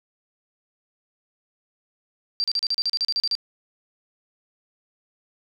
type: tone bursts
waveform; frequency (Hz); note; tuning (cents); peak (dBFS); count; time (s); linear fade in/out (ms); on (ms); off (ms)
sine; 4699; D8; 0; -20; 13; 2.4-3.352; 0; 40; 36
effects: none